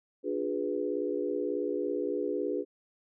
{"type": "chord", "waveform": "sine", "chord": "D diminished seventh", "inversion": "none", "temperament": "equal with one note detuned", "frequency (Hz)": [293.7, 357.2, 415.3, 493.9], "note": ["D4", "F4", "Ab4", "Cb5"], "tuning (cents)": [0, 39, 0, 0], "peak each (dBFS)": [-35, -35, -33, -35], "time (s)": [0.23, 2.65], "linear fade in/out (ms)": 50, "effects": []}